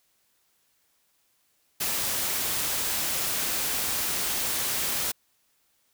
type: noise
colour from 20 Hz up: white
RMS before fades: -28 dBFS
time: 1.8-5.12 s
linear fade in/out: 10 ms
effects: white hiss -69 dBFS RMS until 5.93 s